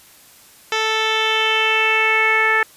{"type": "tone with low-pass filter sweep", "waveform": "10% pulse", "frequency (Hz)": 440, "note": "A4", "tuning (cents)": 0, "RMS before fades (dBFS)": -17, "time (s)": [0.72, 2.63], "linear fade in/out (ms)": 2, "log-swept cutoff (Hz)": [4400, 1900], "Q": 4, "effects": ["white hiss -47 dBFS RMS until 2.76 s", "resampled to 32000 Hz"]}